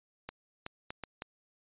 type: clicks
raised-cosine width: 0.3 ms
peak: -23 dBFS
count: 5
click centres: 0.29 / 0.664 / 0.905 / 1.037 / 1.221 s
effects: resampled to 8000 Hz